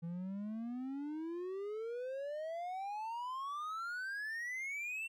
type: exponential sweep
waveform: triangle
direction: up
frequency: 164.8 to 2729 Hz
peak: -37 dBFS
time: 0.02-5.08 s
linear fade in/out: 20 ms
effects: none